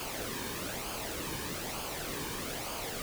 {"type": "noise with flanger", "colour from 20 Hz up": "pink", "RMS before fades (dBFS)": -38, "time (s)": [0, 3.02], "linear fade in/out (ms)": 0, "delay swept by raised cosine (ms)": [0.52, 1.52], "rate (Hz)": 1.1, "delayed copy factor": -0.55, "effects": []}